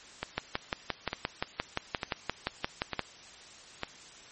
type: two click trains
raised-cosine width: 0.3 ms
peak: -12 / -15 dBFS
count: 16 / 5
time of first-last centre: 0.38-2.993 / 0.23-3.834 s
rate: 5.74 / 1.11 Hz
effects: white hiss -51 dBFS RMS until 4.31 s + MP3 32 kbps